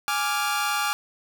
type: chord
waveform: sawtooth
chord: D diminished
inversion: second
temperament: equal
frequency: 830.6 / 1174.7 / 1396.9 Hz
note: Ab5 / D6 / F6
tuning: 0 / 0 / 0 cents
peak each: -24 dBFS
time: 0.08-0.93 s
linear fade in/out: 0 ms
effects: none